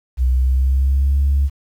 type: tone with pitch glide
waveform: sine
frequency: 63.3 to 69.83 Hz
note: B1 to C#2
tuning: +43 to +13 cents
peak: -11 dBFS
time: 0.17-1.5 s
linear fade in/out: 50 ms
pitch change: +170 cents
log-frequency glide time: 0.29-1.19 s
effects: tanh soft clip ceiling -9 dBFS + 8-bit